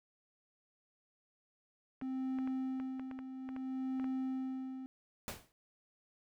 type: clicks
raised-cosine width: 0.5 ms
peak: -34 dBFS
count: 11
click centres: 2.014 / 2.387 / 2.475 / 2.8 / 2.996 / 3.113 / 3.19 / 3.49 / 3.564 / 3.998 / 4.043 s
type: tone with tremolo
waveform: triangle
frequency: 261.6 Hz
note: C4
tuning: in tune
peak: -32 dBFS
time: 2.02-4.86 s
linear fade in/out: 0 ms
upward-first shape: sine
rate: 0.6 Hz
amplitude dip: 65%
type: noise with exponential decay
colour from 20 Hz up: pink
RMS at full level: -39 dBFS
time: 5.28-5.52 s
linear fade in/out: 0 ms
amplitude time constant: 51 ms
effects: none